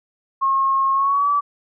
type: tone with pitch glide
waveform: sine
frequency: 1081 to 1151.9 Hz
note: C#6 to D6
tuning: -44 to -34 cents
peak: -15 dBFS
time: 0.41-1.41 s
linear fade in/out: 20 ms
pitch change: +110 cents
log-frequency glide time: 0.93-1.3 s
effects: none